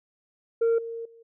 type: tone with level steps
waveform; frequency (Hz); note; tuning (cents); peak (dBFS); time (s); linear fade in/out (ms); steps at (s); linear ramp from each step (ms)
sine; 460; A#4; -23; -17 / -32 / -49; 0.61-1.23; 10; 0.78 / 1.05; 5
effects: tanh soft clip ceiling -18 dBFS